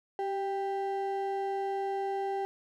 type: ring-modulated tone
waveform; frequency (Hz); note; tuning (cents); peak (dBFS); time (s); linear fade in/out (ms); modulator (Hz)
triangle; 590; D5; +8; -25; 0.19-2.45; 0; 201
effects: none